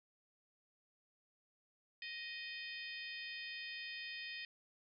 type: harmonic tone with a mistuned harmonic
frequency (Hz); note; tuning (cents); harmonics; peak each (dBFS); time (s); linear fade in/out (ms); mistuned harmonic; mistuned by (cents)
624; D#5; +5; 3 / 4 / 5 / 6 / 7 / 8; -49 / -48 / -53 / -55 / -55 / -54; 2.02-4.45; 2; 6; -63
effects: none

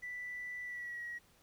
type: tone with pitch glide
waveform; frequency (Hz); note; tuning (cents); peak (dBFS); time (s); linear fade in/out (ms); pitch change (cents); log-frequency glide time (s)
triangle; 1975.5 to 1908.2; B6 to A#6; 0 to +40; -37; 0.02-1.19; 20; -60; 0.63-1.02
effects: tanh soft clip ceiling -38 dBFS + pink hiss -67 dBFS RMS until 1.42 s

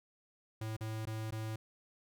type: tone with dropouts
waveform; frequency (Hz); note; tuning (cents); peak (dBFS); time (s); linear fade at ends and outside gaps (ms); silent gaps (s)
square; 110; A2; 0; -38; 0.61-1.56; 5; 0.766-0.808 / 1.055-1.07 / 1.308-1.322
effects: none

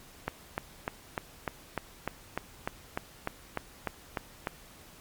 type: click train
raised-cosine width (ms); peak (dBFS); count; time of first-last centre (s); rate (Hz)
0.5; -15; 15; 0.28-4.472; 3.34
effects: pink hiss -53 dBFS RMS until 5 s + MP3 96 kbps

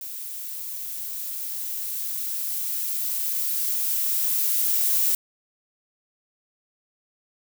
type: noise with level ramp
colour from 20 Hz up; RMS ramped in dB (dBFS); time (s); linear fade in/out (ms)
violet; -35 to -21; 0.01-5.15; 2
effects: none

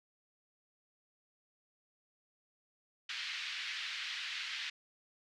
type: band-pass noise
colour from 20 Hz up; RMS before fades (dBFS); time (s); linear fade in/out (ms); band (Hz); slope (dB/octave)
pink; -41; 3.09-4.7; 5; 1800 to 4400; 24
effects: none

